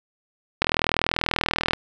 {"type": "click train", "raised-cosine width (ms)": 0.3, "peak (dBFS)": -4, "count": 46, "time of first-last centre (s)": [0.62, 1.734], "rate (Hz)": 40.4, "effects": []}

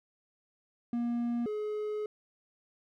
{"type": "tone pair in turn", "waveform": "triangle", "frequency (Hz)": [237.6, 423.4], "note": ["A#3", "G#4"], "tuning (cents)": [33, 33], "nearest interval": "minor seventh", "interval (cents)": 1000, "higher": "second", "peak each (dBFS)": [-27, -30], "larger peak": "first", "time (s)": [[0.93, 1.46], [1.46, 2.06]], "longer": "second", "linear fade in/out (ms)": 2, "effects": []}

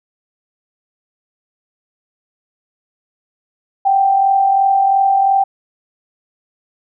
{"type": "tone pair together", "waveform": "sine", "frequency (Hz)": [740, 782.9], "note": ["F#5", "G5"], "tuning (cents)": [0, -2], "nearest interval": "minor second", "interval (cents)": 98, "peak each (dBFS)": [-20, -10], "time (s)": [3.85, 5.44], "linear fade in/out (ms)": 10, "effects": []}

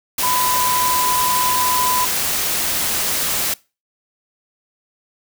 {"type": "tone in noise", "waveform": "sine", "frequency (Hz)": 1000, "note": "B5", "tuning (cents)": 21, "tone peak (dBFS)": -18, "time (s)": [0.23, 2.05], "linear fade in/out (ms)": 5, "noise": "white", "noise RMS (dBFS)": -20, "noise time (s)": [0.18, 3.54], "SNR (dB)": -1, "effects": ["noise-tail reverb RT60 0.3 s tail -23 dB re dry"]}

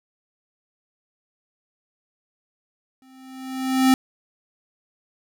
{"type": "tone with exponential growth", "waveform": "square", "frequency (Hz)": 261.6, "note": "C4", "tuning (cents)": 0, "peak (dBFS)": -12, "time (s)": [3.02, 3.94], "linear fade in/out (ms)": 1, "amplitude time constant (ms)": 200, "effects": []}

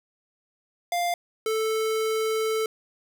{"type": "tone pair in turn", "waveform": "square", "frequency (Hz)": [698.5, 440], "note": ["F5", "A4"], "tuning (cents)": [0, 0], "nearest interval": "minor sixth", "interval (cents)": 800, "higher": "first", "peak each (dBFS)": -24, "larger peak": "neither", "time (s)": [[0.92, 1.14], [1.46, 2.66]], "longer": "second", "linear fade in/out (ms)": 2, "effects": []}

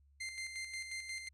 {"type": "tone with tremolo", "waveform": "sawtooth", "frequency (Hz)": 2089, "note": "C7", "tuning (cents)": -3, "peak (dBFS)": -36, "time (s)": [0.2, 1.29], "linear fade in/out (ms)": 10, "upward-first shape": "square", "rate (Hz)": 5.6, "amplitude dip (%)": 50, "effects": ["added 70 Hz sine -64 dBFS peak until 1.33 s", "resampled to 24000 Hz"]}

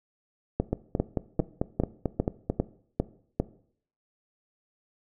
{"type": "two click trains", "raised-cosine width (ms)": 2, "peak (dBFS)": [-10, -12], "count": [8, 9], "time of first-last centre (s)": [[0.6, 3.4], [0.73, 2.5]], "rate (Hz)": [2.5, 4.52], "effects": ["noise-tail reverb RT60 0.6 s tail -18 dB re dry"]}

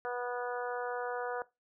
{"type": "harmonic tone", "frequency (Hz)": 244.9, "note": "B3", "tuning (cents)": -14, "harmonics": [2, 3, 4, 5, 6, 7], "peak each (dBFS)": [-37, -39, -44, -45, -42, -48], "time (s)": [0.05, 1.42], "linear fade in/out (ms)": 0, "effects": ["noise-tail reverb RT60 0.2 s tail -18 dB re dry"]}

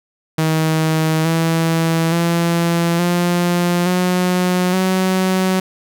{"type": "tone with pitch steps", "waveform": "sawtooth", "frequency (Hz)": [158.7, 164.01, 169.5, 175.18, 181.04, 187.1], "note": ["D#3", "E3", "E3", "F3", "F#3", "F#3"], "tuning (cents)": [35, -8, 49, 6, -37, 20], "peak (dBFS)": -10, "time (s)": [0.38, 5.6], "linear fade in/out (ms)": 5, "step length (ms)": 870, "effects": []}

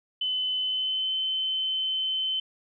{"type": "tone with pitch glide", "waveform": "sine", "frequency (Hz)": [3028, 3065], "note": ["F#7", "G7"], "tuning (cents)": [39, -40], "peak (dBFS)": -25, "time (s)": [0.21, 2.4], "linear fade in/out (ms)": 5, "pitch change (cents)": 21, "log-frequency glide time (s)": [0.58, 1.13], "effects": []}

